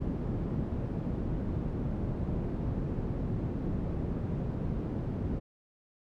white low-pass noise, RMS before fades -33 dBFS, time 0-5.4 s, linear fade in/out 20 ms, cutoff 210 Hz, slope 12 dB/octave, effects none

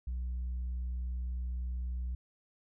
sine tone, 61.74 Hz, B1, in tune, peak -31 dBFS, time 0.07-2.15 s, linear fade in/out 5 ms, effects tanh soft clip ceiling -32 dBFS

